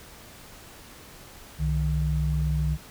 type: tone pair together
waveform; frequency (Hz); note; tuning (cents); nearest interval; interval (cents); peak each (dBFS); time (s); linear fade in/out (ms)
sine; 65 / 152.69; C2 / D#3; -11 / -32; octave + minor third; 1479; -25; 1.58-2.78; 50
effects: pink hiss -47 dBFS RMS until 2.9 s